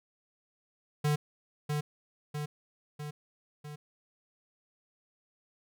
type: tone with echo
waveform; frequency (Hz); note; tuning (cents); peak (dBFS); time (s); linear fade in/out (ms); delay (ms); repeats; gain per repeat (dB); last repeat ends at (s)
square; 148.7; D3; +22; -26; 1.04-1.16; 10; 650; 4; -4; 3.76
effects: none